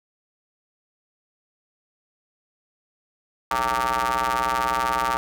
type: ring-modulated tone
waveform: sawtooth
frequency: 123.3 Hz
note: B2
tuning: 2 cents flat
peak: -14 dBFS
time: 3.51-5.17 s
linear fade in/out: 0 ms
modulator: 1040 Hz
effects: none